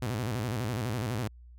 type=tone with vibrato; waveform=sawtooth; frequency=114.9 Hz; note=A#2; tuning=25 cents flat; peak=-26 dBFS; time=0.02-1.28 s; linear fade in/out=5 ms; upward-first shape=square; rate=12 Hz; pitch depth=160 cents each way; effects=added 60 Hz sine -48 dBFS peak until 1.58 s